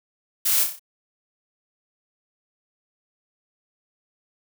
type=noise with echo; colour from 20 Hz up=blue; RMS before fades=-21 dBFS; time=0.45-0.64 s; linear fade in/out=10 ms; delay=31 ms; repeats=5; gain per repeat=-5 dB; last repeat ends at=0.795 s; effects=none